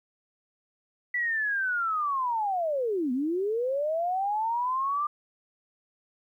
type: linear two-way sweep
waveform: sine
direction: down then up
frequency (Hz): 1975.5 to 240.8 to 1199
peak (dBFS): -25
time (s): 1.14-5.07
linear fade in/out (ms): 5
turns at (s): 3.12
effects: 11-bit